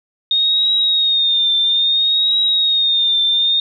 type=tone with vibrato; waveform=sine; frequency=3700 Hz; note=A#7; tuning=14 cents flat; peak=-12 dBFS; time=0.31-3.6 s; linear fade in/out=2 ms; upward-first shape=triangle; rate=0.6 Hz; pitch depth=67 cents each way; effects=none